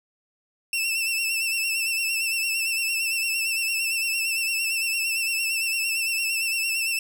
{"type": "tone with vibrato", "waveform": "sawtooth", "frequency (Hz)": 2677, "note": "E7", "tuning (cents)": 26, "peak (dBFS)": -20, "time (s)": [0.73, 6.99], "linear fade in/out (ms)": 2, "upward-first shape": "sine", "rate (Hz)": 8.8, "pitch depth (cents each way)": 48, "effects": []}